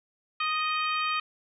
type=harmonic tone with a mistuned harmonic; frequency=622.3 Hz; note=D#5; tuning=in tune; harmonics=2 / 3 / 4 / 5 / 6 / 7; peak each=-28 / -38 / -31 / -36 / -41 / -42 dBFS; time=0.4-1.2 s; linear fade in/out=5 ms; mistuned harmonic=6; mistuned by=+16 cents; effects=none